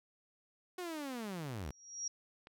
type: linear sweep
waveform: sawtooth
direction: down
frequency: 370 to 61.74 Hz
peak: -36 dBFS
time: 0.78-1.71 s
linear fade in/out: 5 ms
type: tone with exponential growth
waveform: sine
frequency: 5670 Hz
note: F8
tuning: 25 cents sharp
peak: -34 dBFS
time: 1.62-2.08 s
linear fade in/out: 5 ms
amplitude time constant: 100 ms
type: click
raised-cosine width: 0.3 ms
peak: -37 dBFS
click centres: 2.471 s
effects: none